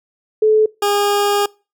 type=tone pair in turn; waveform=sine / 20% pulse; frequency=432.2 / 407.9 Hz; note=A4 / G#4; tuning=-31 / -31 cents; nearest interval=minor second; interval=100 cents; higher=first; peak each=-9 dBFS; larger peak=neither; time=0.42-0.66 / 0.82-1.46 s; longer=second; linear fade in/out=5 ms; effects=noise-tail reverb RT60 0.3 s tail -24 dB re dry